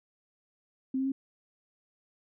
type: tone with pitch steps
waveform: sine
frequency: 262.7 / 266.4 / 270.1 Hz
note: C4 / C4 / C#4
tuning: +7 / +31 / -45 cents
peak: -27 dBFS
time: 0.94-1.12 s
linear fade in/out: 5 ms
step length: 60 ms
effects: none